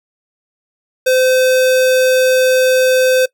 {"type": "tone", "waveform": "square", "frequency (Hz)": 514, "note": "C5", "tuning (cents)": -31, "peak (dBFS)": -10, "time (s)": [1.06, 3.26], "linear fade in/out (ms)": 10, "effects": ["noise-tail reverb RT60 0.1 s tail -22 dB re dry"]}